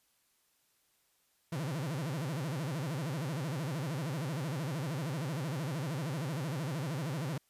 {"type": "tone with vibrato", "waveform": "40% pulse", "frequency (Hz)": 146.83, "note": "D3", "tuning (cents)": 0, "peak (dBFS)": -33, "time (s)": [1.52, 7.38], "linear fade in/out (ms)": 5, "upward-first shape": "sine", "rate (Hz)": 13, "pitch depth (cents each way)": 270, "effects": ["white hiss -73 dBFS RMS until 7.49 s", "resampled to 32000 Hz"]}